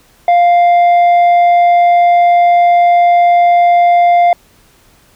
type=tone with tanh clipping; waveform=sine; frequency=699 Hz; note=F5; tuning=1 cent sharp; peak=-6 dBFS; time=0.28-4.33 s; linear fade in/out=2 ms; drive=5 dB; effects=pink hiss -48 dBFS RMS until 5.15 s